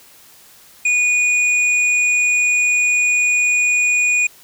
sine tone pair together, 2460 / 7372 Hz, D#7 / A#8, -20 / -20 cents, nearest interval octave + perfect fifth, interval 1900 cents, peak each -13 / -23 dBFS, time 0.85-4.27 s, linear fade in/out 5 ms, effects white hiss -46 dBFS RMS until 4.43 s

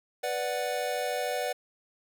square chord, B minor, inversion none, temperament equal, 493.9 / 587.3 / 740 Hz, B4 / D5 / F#5, 0 / 0 / 0 cents, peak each -34 dBFS, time 0.23-1.53 s, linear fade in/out 10 ms, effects none

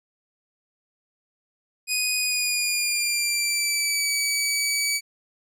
15% pulse tone with pitch glide, 2489 to 2282 Hz, D#7 to C#7, 0 to +50 cents, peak -15 dBFS, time 1.87-5.01 s, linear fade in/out 50 ms, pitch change -150 cents, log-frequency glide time 2.16-4.12 s, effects none

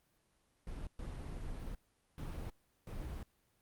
brown noise bursts at uneven times, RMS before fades -43 dBFS, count 4, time 0.67-0.87 / 0.99-1.75 / 2.18-2.5 / 2.87-3.23 s, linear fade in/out 2 ms, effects pink hiss -75 dBFS RMS until 3.61 s + Opus 32 kbps

